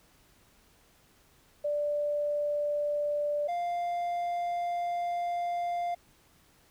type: tone pair in turn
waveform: sine / triangle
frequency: 587.3 / 698.4 Hz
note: D5 / F5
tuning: 0 / 0 cents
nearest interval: minor third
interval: 300 cents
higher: second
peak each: -27 dBFS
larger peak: neither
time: 1.64-3.48 / 3.48-5.95 s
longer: second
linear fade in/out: 10 ms
effects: pink hiss -63 dBFS RMS until 6.7 s